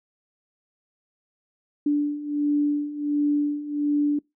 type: beating tone pair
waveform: sine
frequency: 291.4 / 292.8 Hz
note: D4 / D4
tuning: -13 / -5 cents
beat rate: 1.4 Hz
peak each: -26 / -22 dBFS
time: 1.86-4.19 s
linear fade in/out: 5 ms
effects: noise-tail reverb RT60 0.2 s tail -25 dB re dry